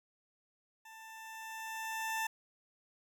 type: tone with level ramp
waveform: 20% pulse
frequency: 888 Hz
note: A5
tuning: 16 cents sharp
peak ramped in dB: -47 to -28 dBFS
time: 0.85-2.27 s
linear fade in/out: 5 ms
effects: none